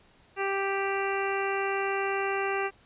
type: harmonic tone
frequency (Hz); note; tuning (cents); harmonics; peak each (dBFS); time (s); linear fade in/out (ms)
392.5; G4; +2; 1 / 2 / 3 / 4 / 5 / 6 / 7; -30 / -33 / -35 / -36 / -37 / -38 / -38; 0.36-2.71; 50
effects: pink hiss -60 dBFS RMS until 2.85 s + resampled to 8000 Hz